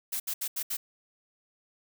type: noise bursts at uneven times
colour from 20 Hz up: blue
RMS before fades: -32 dBFS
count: 5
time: 0.12-0.2 / 0.27-0.34 / 0.41-0.48 / 0.56-0.63 / 0.7-0.77 s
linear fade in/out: 10 ms
effects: none